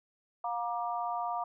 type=harmonic tone; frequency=236.6 Hz; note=A#3; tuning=26 cents sharp; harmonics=3 / 4 / 5; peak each=-34 / -36 / -38 dBFS; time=0.44-1.44 s; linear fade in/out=5 ms; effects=none